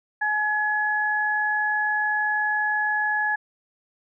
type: tone pair together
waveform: sine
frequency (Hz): 847 / 1694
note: G#5 / G#6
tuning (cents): +34 / +34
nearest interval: octave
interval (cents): 1200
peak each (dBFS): -26 / -22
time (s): 0.21-3.36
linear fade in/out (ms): 10
effects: none